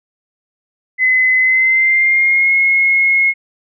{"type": "tone with pitch glide", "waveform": "sine", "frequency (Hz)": [2031, 2164], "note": ["B6", "C#7"], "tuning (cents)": [48, -42], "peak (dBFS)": -9, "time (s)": [0.98, 3.34], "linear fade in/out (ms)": 50, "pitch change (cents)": 110, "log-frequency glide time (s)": [1.39, 2.53], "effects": []}